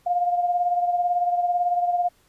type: beating tone pair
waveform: sine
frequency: 705 / 723 Hz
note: F5 / F#5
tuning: +16 / -40 cents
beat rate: 18 Hz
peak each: -20 / -28 dBFS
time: 0.06-2.09 s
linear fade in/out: 10 ms
effects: pink hiss -61 dBFS RMS until 2.28 s + resampled to 32000 Hz